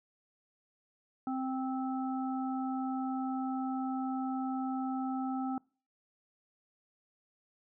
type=harmonic tone; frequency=261.6 Hz; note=C4; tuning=in tune; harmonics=1 / 3 / 5; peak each=-33 / -38 / -44 dBFS; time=1.27-5.58 s; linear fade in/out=2 ms; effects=noise-tail reverb RT60 0.4 s tail -26 dB re dry